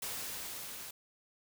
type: noise with level ramp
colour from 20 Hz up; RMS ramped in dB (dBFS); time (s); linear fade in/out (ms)
white; -39 to -46; 0.02-0.91; 5
effects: none